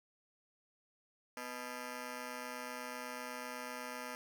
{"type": "ring-modulated tone", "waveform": "10% pulse", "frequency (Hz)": 372, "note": "F#4", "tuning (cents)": 9, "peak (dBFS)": -31, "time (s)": [1.37, 4.15], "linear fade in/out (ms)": 0, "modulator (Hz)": 122, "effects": []}